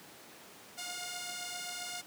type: beating tone pair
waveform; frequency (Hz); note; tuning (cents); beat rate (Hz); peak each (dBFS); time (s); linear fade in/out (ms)
5% pulse; 708 / 715.6; F5 / F5; +23 / +42; 7.6; -33 / -29; 0.77-2.02; 20
effects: pink hiss -53 dBFS RMS until 2.06 s + high-pass 200 Hz 12 dB/octave